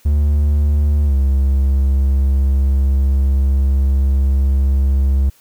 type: tone with pitch glide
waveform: triangle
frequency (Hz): 73.1 to 67.81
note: D2 to C#2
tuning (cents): -7 to -38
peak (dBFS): -9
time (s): 0.05-5.3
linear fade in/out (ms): 10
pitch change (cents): -131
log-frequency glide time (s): 1.05-1.14
effects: white hiss -52 dBFS RMS until 5.4 s